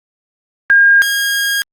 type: tone pair in turn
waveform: sine / sawtooth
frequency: 1616 / 1628.2 Hz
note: G#6 / G#6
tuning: -48 / -35 cents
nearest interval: unison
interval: 13 cents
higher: second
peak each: -5 / -10 dBFS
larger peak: first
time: 0.7-1.02 / 1.02-1.62 s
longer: second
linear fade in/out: 0 ms
effects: Opus 48 kbps